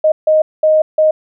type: tone bursts at uneven times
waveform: sine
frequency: 622.3 Hz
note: D#5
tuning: in tune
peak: -7 dBFS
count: 4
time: 0.04-0.12 / 0.27-0.42 / 0.63-0.82 / 0.98-1.11 s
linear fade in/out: 5 ms
effects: none